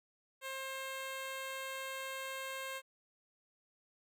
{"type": "tone", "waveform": "10% pulse", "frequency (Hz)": 532, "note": "C5", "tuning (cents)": 29, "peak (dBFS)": -32, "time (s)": [0.41, 2.82], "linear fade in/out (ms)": 50, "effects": []}